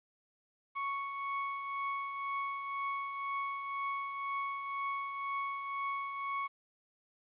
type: tone with tremolo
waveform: 35% pulse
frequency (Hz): 1108.7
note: C#6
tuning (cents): 0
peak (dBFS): -31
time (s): 0.75-6.48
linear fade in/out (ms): 20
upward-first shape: triangle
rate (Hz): 2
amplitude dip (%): 50
effects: resampled to 8000 Hz + 11-bit